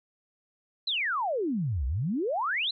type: exponential two-way sweep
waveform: sine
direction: down then up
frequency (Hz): 4186 to 59.4 to 4186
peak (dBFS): -26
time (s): 0.87-2.71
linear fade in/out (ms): 5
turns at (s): 1.86
effects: none